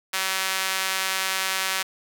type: tone with high-pass filter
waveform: sawtooth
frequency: 190 Hz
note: F#3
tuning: 46 cents sharp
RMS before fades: -26 dBFS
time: 0.13-1.83 s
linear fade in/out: 10 ms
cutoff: 1600 Hz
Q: 0.75
effects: none